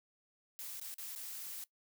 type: noise with dropouts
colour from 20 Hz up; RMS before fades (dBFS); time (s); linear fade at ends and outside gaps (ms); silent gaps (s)
blue; -45; 0.59-1.64; 0; 0.798-0.814 / 0.941-0.983 / 1.151-1.16
effects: noise-tail reverb RT60 0.1 s tail -19 dB re dry